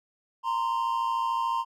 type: tone pair together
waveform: triangle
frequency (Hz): 928 / 1041.6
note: A#5 / C6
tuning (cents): -8 / -8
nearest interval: major second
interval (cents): 200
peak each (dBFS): -26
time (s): 0.43-1.65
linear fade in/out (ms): 50
effects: none